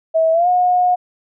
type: tone with pitch glide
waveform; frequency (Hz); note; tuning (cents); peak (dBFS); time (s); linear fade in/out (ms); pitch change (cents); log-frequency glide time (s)
sine; 647 to 722.1; E5 to F#5; -32 to -42; -11; 0.14-0.96; 20; +190; 0.32-0.48
effects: none